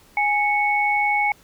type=tone pair together; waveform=sine; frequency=828.6 / 2212 Hz; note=G#5 / C#7; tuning=-4 / -4 cents; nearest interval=octave + perfect fourth; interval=1700 cents; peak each=-20 dBFS; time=0.17-1.32 s; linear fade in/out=2 ms; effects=pink hiss -53 dBFS RMS until 1.43 s